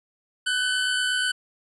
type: tone pair together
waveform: 25% pulse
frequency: 1499.7 / 1568 Hz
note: F#6 / G6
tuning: +23 / 0 cents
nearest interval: minor second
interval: 77 cents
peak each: -19 / -28 dBFS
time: 0.46-1.32 s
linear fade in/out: 10 ms
effects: resampled to 24000 Hz